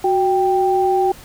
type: tone pair together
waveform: sine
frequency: 370 / 785.4 Hz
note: F#4 / G5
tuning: 0 / +3 cents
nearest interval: octave + minor second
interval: 1303 cents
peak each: -16 dBFS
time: 0.04-1.12 s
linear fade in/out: 5 ms
effects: pink hiss -41 dBFS RMS until 1.24 s